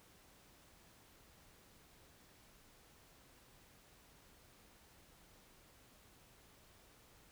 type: silence
effects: pink hiss -65 dBFS RMS until 7.31 s